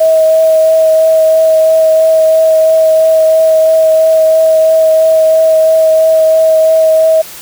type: tone with vibrato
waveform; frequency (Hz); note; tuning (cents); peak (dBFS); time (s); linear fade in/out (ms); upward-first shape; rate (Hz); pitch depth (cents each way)
sine; 639; D#5; +46; -4; 0-7.22; 10; triangle; 3; 12
effects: white hiss -29 dBFS RMS until 7.41 s